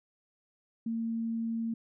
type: tone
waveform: sine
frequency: 227.9 Hz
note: A#3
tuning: 39 cents flat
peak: -30 dBFS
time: 0.86-1.74 s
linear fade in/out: 5 ms
effects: none